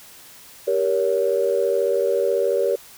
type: chord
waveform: sine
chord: G diminished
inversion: none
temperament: just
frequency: 392 / 470.4 / 564.5 Hz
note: G4 / Bb4 / Db5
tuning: 0 / +16 / +31 cents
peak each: -22 / -21 / -21 dBFS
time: 0.67-2.76 s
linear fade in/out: 10 ms
effects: tanh soft clip ceiling -8 dBFS + white hiss -45 dBFS RMS until 2.97 s